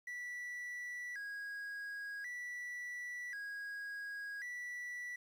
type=tone with vibrato; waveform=triangle; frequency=1795 Hz; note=A6; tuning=34 cents sharp; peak=-40 dBFS; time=0.07-5.16 s; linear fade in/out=5 ms; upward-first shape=square; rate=0.46 Hz; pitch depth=150 cents each way; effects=11-bit